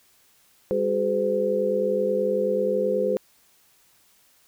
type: tone cluster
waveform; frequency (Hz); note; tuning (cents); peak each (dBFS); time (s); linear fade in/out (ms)
sine; 200.6 / 372.4 / 422.9 / 511; G3 / F#4 / G#4 / C5; +40 / +11 / +31 / -41; -30 / -29 / -26 / -23; 0.71-3.17; 0
effects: white hiss -60 dBFS RMS until 4.47 s